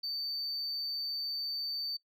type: tone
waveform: sine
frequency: 4573 Hz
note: D8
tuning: 47 cents flat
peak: -32 dBFS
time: 0.03-1.97 s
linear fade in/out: 10 ms
effects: noise-tail reverb RT60 0.1 s tail -18 dB re dry + tanh soft clip ceiling -32 dBFS